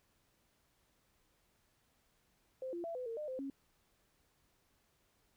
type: tone with pitch steps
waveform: sine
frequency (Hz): 520 / 344.3 / 670 / 504 / 457.1 / 604 / 518 / 274.1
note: C5 / F4 / E5 / B4 / A#4 / D5 / C5 / C#4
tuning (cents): -11 / -25 / +28 / +35 / -34 / +48 / -17 / -19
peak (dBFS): -39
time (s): 2.62-3.5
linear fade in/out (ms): 2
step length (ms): 110
effects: pink hiss -75 dBFS RMS until 5.36 s